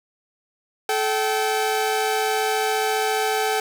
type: tone pair together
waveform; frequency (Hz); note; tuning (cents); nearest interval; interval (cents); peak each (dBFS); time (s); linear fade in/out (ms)
sawtooth; 433.1 / 771.7; A4 / G5; -27 / -27; minor seventh; 1000; -19; 0.89-3.6; 2
effects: none